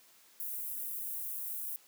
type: high-pass noise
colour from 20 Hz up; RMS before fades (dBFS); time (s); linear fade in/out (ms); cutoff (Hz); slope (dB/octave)
white; -39; 0.4-1.76; 0; 11000; 24
effects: white hiss -62 dBFS RMS until 1.87 s + high-pass 200 Hz 12 dB/octave